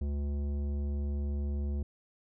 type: tone with tanh clipping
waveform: triangle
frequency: 71.7 Hz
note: D2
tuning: 41 cents flat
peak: -32 dBFS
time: 0.01-1.83 s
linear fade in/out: 5 ms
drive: 17 dB
effects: none